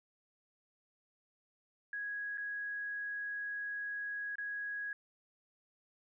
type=tone with dropouts; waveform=sine; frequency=1660 Hz; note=G#6; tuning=1 cent flat; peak=-37 dBFS; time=1.93-4.93 s; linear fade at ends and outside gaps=2 ms; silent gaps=2.374-2.38 / 4.356-4.383 s; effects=none